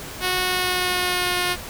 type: tone with pitch glide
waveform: 5% pulse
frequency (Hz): 366.2 to 357.8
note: F#4 to F4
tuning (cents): -18 to +42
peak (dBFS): -9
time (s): 0.2-1.57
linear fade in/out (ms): 50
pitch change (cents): -40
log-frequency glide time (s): 0.44-1.44
effects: pink hiss -35 dBFS RMS until 1.69 s

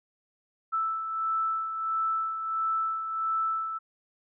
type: beating tone pair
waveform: sine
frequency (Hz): 1318.5 / 1320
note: E6 / E6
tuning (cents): 0 / +2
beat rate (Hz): 1.5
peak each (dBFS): -27 / -36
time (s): 0.72-3.79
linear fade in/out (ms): 20
effects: none

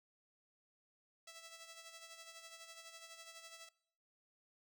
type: tone with tremolo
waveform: 5% pulse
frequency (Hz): 659.3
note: E5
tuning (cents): 0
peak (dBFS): -40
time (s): 1.27-3.69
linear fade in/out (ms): 5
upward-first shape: sine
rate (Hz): 12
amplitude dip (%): 55
effects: noise-tail reverb RT60 0.7 s tail -22 dB re dry

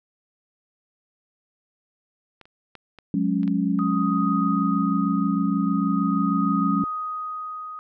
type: clicks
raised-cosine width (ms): 0.3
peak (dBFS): -29 / -35 / -25 / -28 / -28 / -25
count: 6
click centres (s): 2.413 / 2.455 / 2.753 / 2.987 / 3.432 / 3.478
type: chord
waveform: sine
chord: F# suspended second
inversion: none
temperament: equal with one note detuned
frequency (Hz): 181.29 / 207.7 / 277.2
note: F#3 / G#3 / C#4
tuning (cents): -35 / 0 / 0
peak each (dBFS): -24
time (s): 3.14-6.84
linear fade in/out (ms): 2
type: tone with tremolo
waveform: sine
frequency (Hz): 1249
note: D#6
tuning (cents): +6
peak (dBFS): -24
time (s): 3.79-7.79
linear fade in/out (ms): 0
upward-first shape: triangle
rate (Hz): 0.44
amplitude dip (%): 65
effects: none

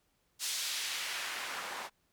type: noise with band-pass filter sweep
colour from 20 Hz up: white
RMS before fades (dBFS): -38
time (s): 0.39-1.9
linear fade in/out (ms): 50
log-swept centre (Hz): 5300 to 830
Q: 0.87
effects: pink hiss -75 dBFS RMS until 2.12 s

